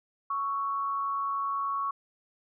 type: tone pair together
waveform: sine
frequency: 1111.7 / 1322 Hz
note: C#6 / E6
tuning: +5 / +5 cents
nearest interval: minor third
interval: 300 cents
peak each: -28 / -39 dBFS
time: 0.3-1.91 s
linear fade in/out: 5 ms
effects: none